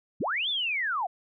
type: linear two-way sweep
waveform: sine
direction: up then down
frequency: 85 to 3600 to 665 Hz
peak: -26 dBFS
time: 0.2-1.07 s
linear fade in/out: 10 ms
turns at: 0.49 s
effects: none